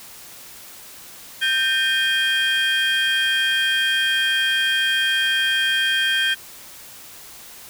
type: tone cluster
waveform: triangle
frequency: 1566 / 1820 / 2465 / 3214 Hz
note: G6 / A#6 / D#7 / G7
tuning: -2 / -42 / -17 / +43 cents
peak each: -19 / -24 / -26 / -19 dBFS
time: 1.41-6.35 s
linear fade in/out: 20 ms
effects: tanh soft clip ceiling -7 dBFS + white hiss -41 dBFS RMS until 7.69 s